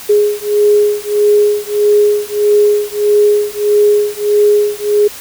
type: beating tone pair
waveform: sine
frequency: 414.9 / 416.5 Hz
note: G#4 / G#4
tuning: -2 / +5 cents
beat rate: 1.6 Hz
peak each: -11 dBFS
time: 0.09-5.08 s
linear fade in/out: 10 ms
effects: white hiss -30 dBFS RMS until 5.2 s